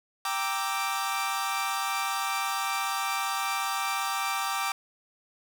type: chord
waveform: sawtooth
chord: E half-diminished seventh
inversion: first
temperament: equal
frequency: 784 / 932.3 / 1174.7 / 1318.5 Hz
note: G5 / Bb5 / D6 / E6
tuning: 0 / 0 / 0 / 0 cents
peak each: -29 / -32 / -27 / -33 dBFS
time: 0.25-4.72 s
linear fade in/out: 2 ms
effects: none